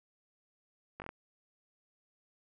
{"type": "slowing click train", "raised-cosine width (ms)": 0.5, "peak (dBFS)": -27, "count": 5, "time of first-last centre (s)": [1, 1.091], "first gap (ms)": 19, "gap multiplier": 1.12, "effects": []}